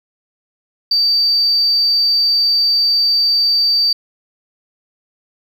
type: tone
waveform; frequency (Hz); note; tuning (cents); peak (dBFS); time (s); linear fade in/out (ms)
sine; 4633; D8; -24; -10; 0.91-3.93; 5
effects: tanh soft clip ceiling -6 dBFS + 8-bit